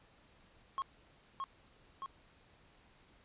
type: tone with echo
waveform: triangle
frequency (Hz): 1083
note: C#6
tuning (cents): -41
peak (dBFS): -32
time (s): 0.78-0.82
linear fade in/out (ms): 0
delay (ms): 620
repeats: 2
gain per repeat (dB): -3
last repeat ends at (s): 2.06
effects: pink hiss -65 dBFS RMS until 3.24 s + resampled to 8000 Hz